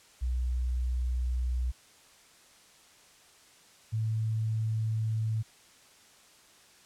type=tone pair in turn; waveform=sine; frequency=62 / 110.47 Hz; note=B1 / A2; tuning=+7 / +7 cents; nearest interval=minor seventh; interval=1000 cents; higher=second; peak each=-27 dBFS; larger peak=neither; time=0.21-1.72 / 3.92-5.43 s; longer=neither; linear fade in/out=20 ms; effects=white hiss -58 dBFS RMS until 6.85 s + low-pass 9000 Hz 12 dB/octave